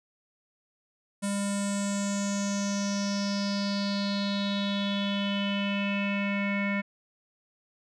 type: tone with low-pass filter sweep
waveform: square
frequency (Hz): 200.5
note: G3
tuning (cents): +39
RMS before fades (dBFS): -29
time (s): 1.22-6.82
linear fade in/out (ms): 20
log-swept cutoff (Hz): 9100 to 2100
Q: 6.3
effects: none